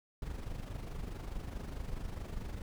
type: noise with amplitude modulation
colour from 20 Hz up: brown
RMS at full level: -38 dBFS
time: 0.22-2.62 s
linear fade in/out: 2 ms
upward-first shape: sine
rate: 24.7 Hz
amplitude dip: 60%
effects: none